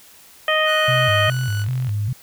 harmonic tone, 622.3 Hz, D#5, in tune, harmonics 1 / 2 / 3 / 4 / 5, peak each -20 / -22 / -20 / -26 / -23 dBFS, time 0.48-1.3 s, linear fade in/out 2 ms
sawtooth tone, 1480 Hz, F#6, in tune, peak -26 dBFS, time 0.65-1.66 s, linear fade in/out 50 ms
click train, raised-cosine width 0.3 ms, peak -24 dBFS, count 47, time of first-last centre 0.84-1.893 s, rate 43.7 Hz
sine tone with vibrato, 115.2 Hz, A#2, 20 cents flat, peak -19 dBFS, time 0.88-2.13 s, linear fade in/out 5 ms, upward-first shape square, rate 2.5 Hz, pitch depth 180 cents each way
effects white hiss -47 dBFS RMS until 2.22 s

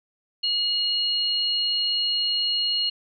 sine tone pair together, 2897 / 4265 Hz, F#7 / C8, -37 / +32 cents, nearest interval perfect fifth, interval 669 cents, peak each -24 dBFS, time 0.43-2.9 s, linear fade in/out 10 ms, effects none

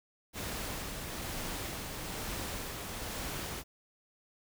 pink noise with tremolo, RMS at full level -38 dBFS, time 0.33-3.64 s, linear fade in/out 50 ms, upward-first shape sine, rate 1.1 Hz, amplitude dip 30%, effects none

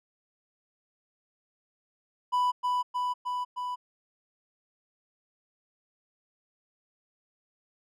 triangle tone with echo, 991 Hz, B5, 6 cents sharp, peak -21 dBFS, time 2.32-2.52 s, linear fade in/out 20 ms, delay 310 ms, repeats 4, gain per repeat -2 dB, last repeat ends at 3.76 s, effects none

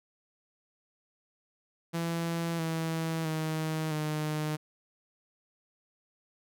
sawtooth tone with pitch steps, 167.5 / 162.54 / 157.73 / 153.07 Hz, E3 / E3 / D#3 / D#3, +28 / -24 / +24 / -28 cents, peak -26 dBFS, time 1.93-4.57 s, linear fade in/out 20 ms, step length 660 ms, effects none

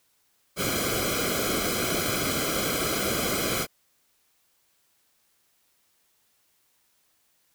pink noise with comb filter, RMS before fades -27 dBFS, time 0.56-3.67 s, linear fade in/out 50 ms, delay 1.1 ms, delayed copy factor -0.95, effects white hiss -68 dBFS RMS until 7.54 s

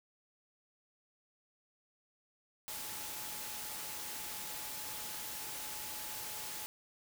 sine tone in noise, 854 Hz, G#5, 48 cents sharp, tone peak -54 dBFS, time 2.68-6.66 s, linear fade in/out 0 ms, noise white, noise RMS -43 dBFS, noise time 2.68-6.66 s, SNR -14 dB, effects none

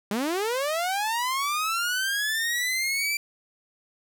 sawtooth linear sweep, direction up, 194.5 to 2352 Hz, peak -21 dBFS, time 0.11-3.17 s, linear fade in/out 2 ms, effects none

